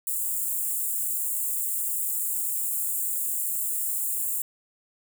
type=high-pass noise; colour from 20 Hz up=white; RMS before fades=-28 dBFS; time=0.07-4.42 s; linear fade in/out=2 ms; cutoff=7200 Hz; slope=96 dB/octave; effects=none